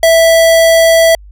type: tone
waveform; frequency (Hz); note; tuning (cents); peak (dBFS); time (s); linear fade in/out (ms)
square; 658; E5; -3; -5; 0.03-1.15; 2
effects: added 50 Hz sine -32 dBFS peak until 1.31 s